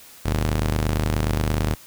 sawtooth ring-modulated tone, 77 Hz, D#2, 17 cents flat, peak -13 dBFS, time 0.25-1.75 s, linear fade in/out 10 ms, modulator 23.8 Hz, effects white hiss -46 dBFS RMS until 1.86 s

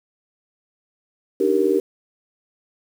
sine chord, Eb major seventh, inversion third, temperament just, 291.7 / 311.1 / 388.9 / 466.7 Hz, D4 / Eb4 / G4 / Bb4, -12 / 0 / -14 / +2 cents, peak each -24 / -24 / -18 / -21 dBFS, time 1.4-1.8 s, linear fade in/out 5 ms, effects 7-bit

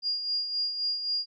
sine tone with tremolo, 4830 Hz, D8, 48 cents sharp, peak -25 dBFS, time 0.02-1.26 s, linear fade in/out 50 ms, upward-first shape sine, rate 3.8 Hz, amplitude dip 55%, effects none

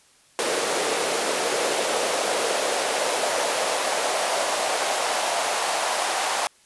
pink noise with high-pass filter sweep, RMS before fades -24 dBFS, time 0.39-6.47 s, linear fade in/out 0 ms, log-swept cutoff 440 to 750 Hz, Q 2.5, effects white hiss -57 dBFS RMS until 6.65 s + resampled to 24000 Hz

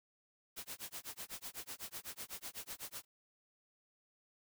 white noise with tremolo, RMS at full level -44 dBFS, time 0.56-3.05 s, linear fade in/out 20 ms, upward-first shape sine, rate 8 Hz, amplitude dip 100%, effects none

